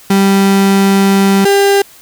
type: tone pair in turn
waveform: 35% pulse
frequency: 196 / 398.6 Hz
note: G3 / G4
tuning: 0 / +29 cents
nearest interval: octave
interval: 1229 cents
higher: second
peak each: -5 dBFS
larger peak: neither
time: 0.1-1.45 / 1.45-1.82 s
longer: first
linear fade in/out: 5 ms
effects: white hiss -40 dBFS RMS until 2.01 s